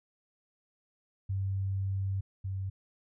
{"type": "tone pair in turn", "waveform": "sine", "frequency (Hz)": [96.9, 96.01], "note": ["G2", "G2"], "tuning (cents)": [-20, -35], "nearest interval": "unison", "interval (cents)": 15, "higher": "first", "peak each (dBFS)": [-29, -32], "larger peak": "first", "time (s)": [[1.29, 2.21], [2.44, 2.7]], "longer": "first", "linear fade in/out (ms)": 10, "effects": []}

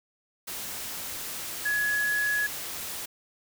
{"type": "tone in noise", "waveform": "sine", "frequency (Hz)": 1685, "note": "G#6", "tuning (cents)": 25, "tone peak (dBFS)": -24, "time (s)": [1.65, 2.47], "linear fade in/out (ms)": 10, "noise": "white", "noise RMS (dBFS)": -36, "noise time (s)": [0.47, 3.06], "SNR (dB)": 9, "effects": []}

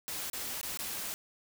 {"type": "noise with dropouts", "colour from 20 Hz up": "white", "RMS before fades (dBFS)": -38, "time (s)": [0.08, 1.14], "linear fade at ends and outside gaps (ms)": 0, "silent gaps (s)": [[0.299, 0.332], [0.613, 0.63], [0.773, 0.79]], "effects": []}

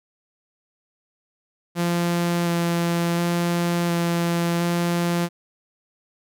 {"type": "tone with vibrato", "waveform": "sawtooth", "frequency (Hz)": 171.6, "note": "F3", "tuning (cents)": -30, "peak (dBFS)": -16, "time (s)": [1.75, 5.29], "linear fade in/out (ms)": 50, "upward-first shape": "square", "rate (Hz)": 0.7, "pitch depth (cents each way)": 9, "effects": []}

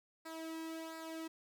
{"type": "tone with flanger", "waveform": "sawtooth", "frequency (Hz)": 323.6, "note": "E4", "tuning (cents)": -32, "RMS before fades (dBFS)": -45, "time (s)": [0.25, 1.28], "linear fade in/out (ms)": 10, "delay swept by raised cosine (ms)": [0.32, 1.42], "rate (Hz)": 1.4, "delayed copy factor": -0.65, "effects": []}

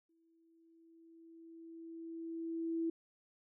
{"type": "tone with exponential growth", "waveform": "sine", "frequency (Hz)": 329.6, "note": "E4", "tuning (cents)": 0, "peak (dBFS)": -32, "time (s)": [0.09, 2.9], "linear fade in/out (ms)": 5, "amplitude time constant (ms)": 610, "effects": []}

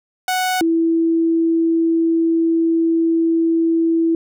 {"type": "tone pair in turn", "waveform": ["sawtooth", "sine"], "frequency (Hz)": [740, 329.6], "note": ["F#5", "E4"], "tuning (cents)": [0, 0], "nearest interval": "octave + major second", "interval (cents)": 1400, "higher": "first", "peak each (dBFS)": -13, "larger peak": "neither", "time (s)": [[0.28, 0.61], [0.61, 4.15]], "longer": "second", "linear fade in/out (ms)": 2, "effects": []}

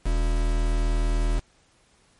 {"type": "tone with quantisation", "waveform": "triangle", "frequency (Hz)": 40.03, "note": "D#1", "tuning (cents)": 50, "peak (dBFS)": -18, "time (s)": [0.05, 1.4], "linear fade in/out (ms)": 20, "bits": 5, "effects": ["pink hiss -61 dBFS RMS until 2.19 s", "MP3 48 kbps"]}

